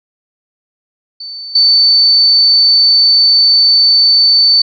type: tone with level steps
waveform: sine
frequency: 4527 Hz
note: C#8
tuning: 36 cents sharp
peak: -23 / -5 dBFS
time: 1.2-4.62 s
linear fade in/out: 5 ms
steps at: 1.55 s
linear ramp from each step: 5 ms
effects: none